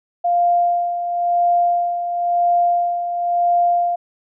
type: tone with tremolo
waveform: sine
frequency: 698.5 Hz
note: F5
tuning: in tune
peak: -12 dBFS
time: 0.24-3.96 s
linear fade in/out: 10 ms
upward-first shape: sine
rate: 0.97 Hz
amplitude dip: 60%
effects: none